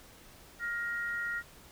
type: tone pair together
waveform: sine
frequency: 1410.3 / 1884 Hz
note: F6 / A#6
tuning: +17 / +18 cents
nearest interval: perfect fourth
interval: 501 cents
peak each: -35 / -35 dBFS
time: 0.59-1.43 s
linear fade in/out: 50 ms
effects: pink hiss -55 dBFS RMS until 1.71 s